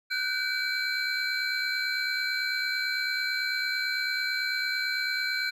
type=tone cluster; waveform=triangle; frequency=1480 / 1549 / 2299 / 4104 Hz; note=F#6 / G6 / D7 / C8; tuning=0 / -21 / -37 / -34 cents; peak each=-31 dBFS; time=0.1-5.51 s; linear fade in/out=20 ms; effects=none